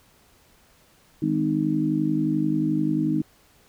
harmonic tone with a mistuned harmonic, 51.4 Hz, G#1, 17 cents flat, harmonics 3 / 4 / 5 / 6, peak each -27 / -29 / -27 / -23 dBFS, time 1.22-3.22 s, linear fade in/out 5 ms, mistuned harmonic 3, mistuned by +27 cents, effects pink hiss -58 dBFS RMS until 3.68 s

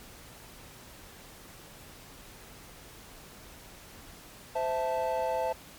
triangle chord, A minor, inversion first, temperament equal with one note detuned, 516.6 / 659.3 / 880 Hz, C5 / E5 / A5, -22 / 0 / 0 cents, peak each -30 dBFS, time 4.55-5.53 s, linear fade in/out 10 ms, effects pink hiss -50 dBFS RMS until 5.78 s + MP3 96 kbps

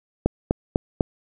click train, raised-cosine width 2 ms, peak -4 dBFS, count 4, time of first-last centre 0.26-1.008 s, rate 4.01 Hz, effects none

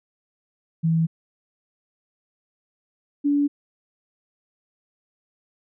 sine tone pair in turn, 163.2 / 287.4 Hz, E3 / D4, -17 / -37 cents, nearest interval minor seventh, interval 980 cents, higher second, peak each -17 dBFS, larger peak neither, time 0.83-1.07 / 3.24-3.48 s, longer neither, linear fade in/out 20 ms, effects none

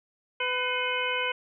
harmonic tone with a mistuned harmonic, 501 Hz, B4, 25 cents sharp, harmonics 1 / 2 / 3 / 4 / 5 / 6, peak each -33 / -33 / -33 / -33 / -33 / -33 dBFS, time 0.4-1.32 s, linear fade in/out 5 ms, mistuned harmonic 4, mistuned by +120 cents, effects none

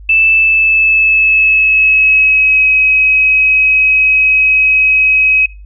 sine tone with pitch glide, 2637 to 2544 Hz, E7 to D#7, 0 to +38 cents, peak -6 dBFS, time 0.09-5.46 s, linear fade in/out 5 ms, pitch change -62 cents, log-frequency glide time 0.31-2.67 s, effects noise-tail reverb RT60 0.3 s tail -22 dB re dry + added 50 Hz sine -30 dBFS peak until 5.65 s

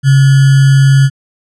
sine tone with sample-and-hold, 136.4 Hz, C#3, 28 cents flat, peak -3 dBFS, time 0.03-1.1 s, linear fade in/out 50 ms, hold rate 1575 Hz, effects resampled to 24000 Hz

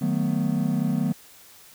triangle chord, B dominant seventh, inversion first, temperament just, 154.34 / 185.21 / 222.2 / 246.9 Hz, D#3 / F#3 / A3 / B3, -14 / +2 / +17 / 0 cents, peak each -25 dBFS, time 0.01-1.13 s, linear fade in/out 10 ms, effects white hiss -50 dBFS RMS until 1.74 s

